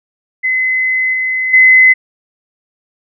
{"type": "tone with level steps", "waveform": "sine", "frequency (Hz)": 2037, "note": "C7", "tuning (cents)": -47, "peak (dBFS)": [-11, -13, -3], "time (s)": [0.43, 1.94], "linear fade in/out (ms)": 20, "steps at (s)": [1.13, 1.53], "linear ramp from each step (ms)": 10, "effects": []}